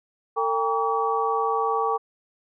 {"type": "tone cluster", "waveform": "sine", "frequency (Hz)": [451.4, 797, 936, 1139], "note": ["A4", "G5", "A#5", "C#6"], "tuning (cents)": [44, 28, 7, 47], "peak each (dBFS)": [-26, -26, -31, -25], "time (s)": [0.36, 1.98], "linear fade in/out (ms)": 20, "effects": []}